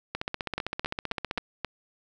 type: two click trains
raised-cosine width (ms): 0.3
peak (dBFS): -14 / -13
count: 20 / 5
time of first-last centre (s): 0.15-1.376 / 0.58-1.647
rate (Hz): 15.5 / 3.75
effects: none